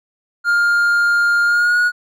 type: tone with pitch glide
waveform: triangle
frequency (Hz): 1407 to 1451.6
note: F6 to F#6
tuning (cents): +12 to -34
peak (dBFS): -10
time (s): 0.44-1.92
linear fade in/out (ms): 50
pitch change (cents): +54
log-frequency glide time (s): 1.45-1.79
effects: none